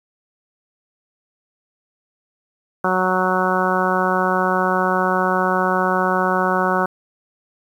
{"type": "harmonic tone", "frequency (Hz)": 185, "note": "F#3", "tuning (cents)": 0, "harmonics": [1, 2, 3, 4, 5, 6, 7, 8], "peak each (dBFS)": [-24, -24, -24, -24, -24, -24, -24, -24], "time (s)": [2.84, 6.86], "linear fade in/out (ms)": 5, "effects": ["8-bit"]}